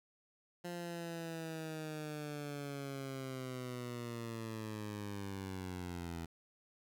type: linear sweep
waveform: 15% pulse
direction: down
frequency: 175.7 to 82.41 Hz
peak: -35 dBFS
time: 0.64-6.26 s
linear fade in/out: 10 ms
effects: none